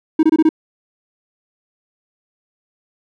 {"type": "tone bursts", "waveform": "triangle", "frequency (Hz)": 316.1, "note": "D#4", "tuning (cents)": 27, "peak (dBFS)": -6, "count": 5, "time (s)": [0.19, 0.491], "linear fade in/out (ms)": 5, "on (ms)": 41, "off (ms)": 24, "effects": []}